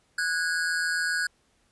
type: tone pair together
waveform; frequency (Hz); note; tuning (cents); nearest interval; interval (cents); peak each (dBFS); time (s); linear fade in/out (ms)
square; 1472 / 1639.1; F#6 / G#6; -9 / -23; major second; 186; -28 / -29; 0.18-1.27; 5
effects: pink hiss -67 dBFS RMS until 1.71 s + resampled to 24000 Hz